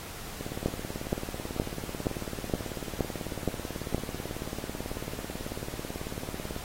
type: two click trains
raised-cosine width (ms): 2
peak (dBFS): -22 / -12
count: 113 / 8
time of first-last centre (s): 0.41-6.564 / 0.66-3.946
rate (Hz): 18.2 / 2.13
effects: pink hiss -42 dBFS RMS until 6.64 s + AAC 48 kbps